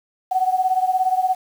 sine beating tone pair, 742 / 759 Hz, F#5 / F#5, +5 / +44 cents, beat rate 17 Hz, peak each -18 / -21 dBFS, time 0.31-1.35 s, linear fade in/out 10 ms, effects 7-bit

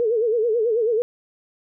sine tone with vibrato, 454.6 Hz, A#4, 43 cents flat, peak -17 dBFS, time 0-1.02 s, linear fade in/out 0 ms, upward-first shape sine, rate 9.2 Hz, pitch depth 120 cents each way, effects none

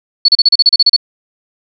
sine tone bursts, 4421 Hz, C#8, 5 cents flat, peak -3 dBFS, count 11, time 0.25-0.964 s, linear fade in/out 5 ms, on 34 ms, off 34 ms, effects none

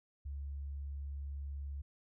sine tone, 70.3 Hz, C#2, 25 cents sharp, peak -39 dBFS, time 0.25-1.82 s, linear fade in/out 10 ms, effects none

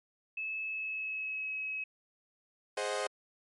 sine tone with pitch glide, 2602 to 2560 Hz, E7 to D#7, -23 to +49 cents, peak -34 dBFS, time 0.37-1.84 s, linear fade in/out 5 ms, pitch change -28 cents, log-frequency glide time 0.62-1.53 s
sawtooth chord, Ab dominant seventh, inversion none, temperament equal, 415.3 / 523.3 / 622.3 / 740 Hz, Ab4 / C5 / Eb5 / Gb5, 0 / 0 / 0 / 0 cents, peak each -34 / -32 / -34 / -37 dBFS, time 2.77-3.07 s, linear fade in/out 5 ms
effects MP3 48 kbps

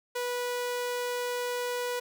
sawtooth tone, 490 Hz, B4, 14 cents flat, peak -26 dBFS, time 0.15-2 s, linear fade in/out 10 ms, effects none

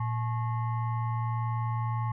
sine tone with frequency modulation, 115.2 Hz, A#2, 20 cents flat, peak -27 dBFS, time 0-2.12 s, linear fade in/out 5 ms, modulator 975 Hz, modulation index 0.64, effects none

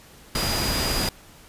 sine tone in noise, 4886 Hz, D#8, 32 cents flat, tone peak -28 dBFS, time 0.35-1.09 s, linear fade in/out 2 ms, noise pink, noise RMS -25 dBFS, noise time 0.35-1.09 s, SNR -6 dB, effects pink hiss -49 dBFS RMS until 1.48 s + resampled to 32000 Hz

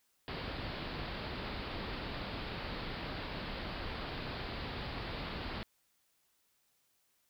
pink low-pass noise, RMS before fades -41 dBFS, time 0.28-5.63 s, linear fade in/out 0 ms, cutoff 4800 Hz, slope 96 dB/octave, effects white hiss -75 dBFS RMS until 7.29 s

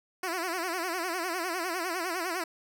10% pulse tone with vibrato, 351.4 Hz, F4, 11 cents sharp, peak -22 dBFS, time 0.23-2.44 s, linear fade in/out 5 ms, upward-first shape sine, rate 9.9 Hz, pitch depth 130 cents each way, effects none

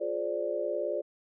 sine chord, D half-diminished seventh, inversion first, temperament just, 352.4 / 422.9 / 528.6 / 587.3 Hz, F4 / Ab4 / C5 / D5, +16 / +31 / +18 / 0 cents, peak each -36 / -36 / -35 / -32 dBFS, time 0-1.02 s, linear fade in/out 20 ms, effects none

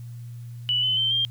sine tone with pitch steps, 2960 / 3034 / 3111 / 3189 Hz, F#7 / F#7 / G7 / G7, 0 / +43 / -14 / +29 cents, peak -20 dBFS, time 0.69-1.25 s, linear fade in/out 0 ms, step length 140 ms, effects added 119 Hz sine -35 dBFS peak until 1.3 s + white hiss -59 dBFS RMS until 1.3 s

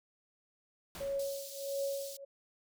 pink noise with exponential decay, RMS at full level -44 dBFS, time 0.95-1.55 s, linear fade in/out 1 ms, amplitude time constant 130 ms
sine tone with tremolo, 554 Hz, C#5, 1 cent flat, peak -31 dBFS, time 1-2.25 s, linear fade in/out 10 ms, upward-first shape triangle, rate 1.5 Hz, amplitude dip 95%
pink high-pass noise, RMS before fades -47 dBFS, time 1.19-2.17 s, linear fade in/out 5 ms, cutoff 4100 Hz, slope 24 dB/octave
effects none

